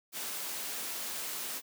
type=noise; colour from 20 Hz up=white; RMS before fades=-38 dBFS; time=0.12-1.62 s; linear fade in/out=50 ms; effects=high-pass 200 Hz 12 dB/octave